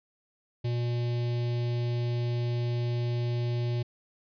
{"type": "tone with notch filter", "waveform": "square", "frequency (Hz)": 120, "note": "B2", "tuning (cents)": -49, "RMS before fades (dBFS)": -29, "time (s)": [0.64, 3.83], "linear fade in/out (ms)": 10, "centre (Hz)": 1300, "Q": 0.58, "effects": ["resampled to 11025 Hz"]}